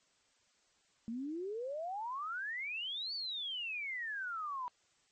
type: exponential two-way sweep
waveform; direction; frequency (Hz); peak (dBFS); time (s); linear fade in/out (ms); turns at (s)
sine; up then down; 220 to 4607 to 964; -37; 1.08-4.68; 0; 3.14
effects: white hiss -72 dBFS RMS until 5.11 s + MP3 32 kbps